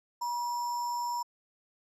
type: tone with sample-and-hold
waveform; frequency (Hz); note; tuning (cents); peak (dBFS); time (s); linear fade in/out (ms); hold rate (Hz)
sine; 965; B5; -40; -30; 0.21-1.23; 10; 6300
effects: low-pass 10000 Hz 12 dB/octave